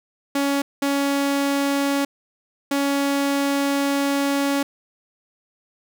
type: tone bursts at uneven times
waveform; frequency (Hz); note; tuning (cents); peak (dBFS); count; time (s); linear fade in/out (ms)
sawtooth; 280; C#4; +18; -15; 3; 0.35-0.62 / 0.82-2.05 / 2.71-4.63; 5
effects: none